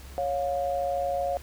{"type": "tone pair together", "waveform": "sine", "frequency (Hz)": [554.4, 707.6], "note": ["C#5", "F5"], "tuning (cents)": [0, 23], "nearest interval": "major third", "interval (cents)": 423, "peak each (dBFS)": -28, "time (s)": [0.18, 1.37], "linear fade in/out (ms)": 0, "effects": ["added 67 Hz sine -43 dBFS peak until 1.42 s", "pink hiss -49 dBFS RMS until 1.42 s"]}